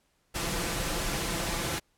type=noise with comb filter; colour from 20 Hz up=pink; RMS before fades=-31 dBFS; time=0.34-1.8 s; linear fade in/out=20 ms; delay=5.9 ms; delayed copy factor=+0.5; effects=pink hiss -71 dBFS RMS until 1.97 s + low-pass 12000 Hz 12 dB/octave